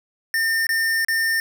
square tone with dropouts, 1810 Hz, A6, 48 cents sharp, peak -19 dBFS, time 0.34-1.4 s, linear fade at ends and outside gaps 1 ms, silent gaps 0.668-0.691 / 1.048-1.084 s, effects none

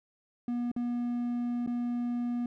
triangle tone with dropouts, 241.1 Hz, B3, 41 cents flat, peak -27 dBFS, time 0.48-2.46 s, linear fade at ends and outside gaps 2 ms, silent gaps 0.716-0.763 / 1.664-1.674 s, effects none

